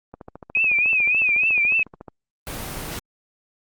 click train, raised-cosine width 1 ms, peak -23 dBFS, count 28, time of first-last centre 0.14-2.082 s, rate 13.9 Hz
sine tone with vibrato, 2500 Hz, D#7, 8 cents sharp, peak -16 dBFS, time 0.55-1.83 s, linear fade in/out 2 ms, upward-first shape triangle, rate 3.5 Hz, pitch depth 130 cents each way
pink noise, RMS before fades -31 dBFS, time 2.47-2.99 s, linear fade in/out 0 ms
effects Opus 24 kbps

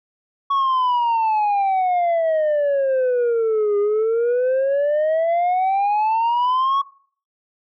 sine exponential two-way sweep, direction down then up, 1119 to 405.6 to 1119 Hz, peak -13 dBFS, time 0.5-6.82 s, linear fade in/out 10 ms, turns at 3.78 s, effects noise-tail reverb RT60 0.5 s tail -22 dB re dry + tanh soft clip ceiling -15 dBFS

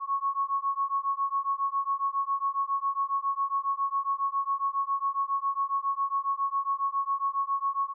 sine beating tone pair, 1100 / 1107.3 Hz, C#6 / C#6, -14 / -2 cents, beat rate 7.3 Hz, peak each -29 dBFS, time 0-7.94 s, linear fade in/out 50 ms, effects none

